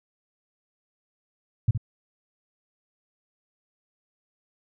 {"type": "tone with echo", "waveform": "sine", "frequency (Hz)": 112.4, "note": "A2", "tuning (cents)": 37, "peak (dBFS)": -15, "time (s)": [1.68, 1.71], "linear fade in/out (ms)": 5, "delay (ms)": 67, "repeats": 1, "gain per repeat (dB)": -8, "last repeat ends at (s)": 1.777, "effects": []}